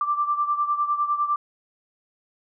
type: beating tone pair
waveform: sine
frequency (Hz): 1174.7 / 1184.6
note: D6 / D6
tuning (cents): 0 / +15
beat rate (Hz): 9.9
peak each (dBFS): -22 / -27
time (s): 0.01-1.36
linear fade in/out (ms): 2
effects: none